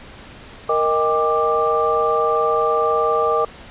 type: tone cluster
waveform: sine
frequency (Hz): 466.2 / 623 / 800 / 1181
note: A#4 / D#5 / G5 / D6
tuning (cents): 0 / +2 / +35 / +9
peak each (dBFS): -19 / -22 / -25 / -19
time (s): 0.69-3.45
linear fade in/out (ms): 5
effects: pink hiss -40 dBFS RMS until 3.7 s + resampled to 8000 Hz